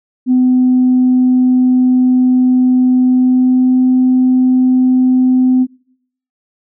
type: tone with pitch glide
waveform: sine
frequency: 253.4 to 255.3 Hz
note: B3 to C4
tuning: +45 to -42 cents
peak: -6 dBFS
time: 0.26-5.67 s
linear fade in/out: 50 ms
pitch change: +13 cents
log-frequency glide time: 3.04-3.83 s
effects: noise-tail reverb RT60 0.7 s tail -23 dB re dry + tanh soft clip ceiling -3 dBFS